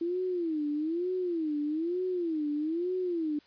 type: tone with vibrato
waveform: sine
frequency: 329.6 Hz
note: E4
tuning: in tune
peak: -28 dBFS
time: 0.01-3.39 s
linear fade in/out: 5 ms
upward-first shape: sine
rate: 1.1 Hz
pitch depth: 200 cents each way
effects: white hiss -61 dBFS RMS until 3.46 s + resampled to 11025 Hz